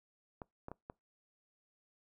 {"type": "clicks", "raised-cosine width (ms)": 1, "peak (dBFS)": -30, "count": 4, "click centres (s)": [0.418, 0.684, 0.716, 0.899], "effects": ["noise-tail reverb RT60 0.2 s tail -25 dB re dry"]}